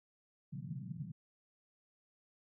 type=band-pass noise; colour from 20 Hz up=white; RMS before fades=-44 dBFS; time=0.52-1.12 s; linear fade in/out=10 ms; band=120 to 190 Hz; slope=48 dB/octave; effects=none